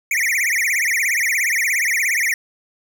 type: tone with vibrato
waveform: square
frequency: 2093 Hz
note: C7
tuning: in tune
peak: -17 dBFS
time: 0.11-2.34 s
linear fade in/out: 2 ms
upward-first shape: triangle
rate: 17 Hz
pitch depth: 280 cents each way
effects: none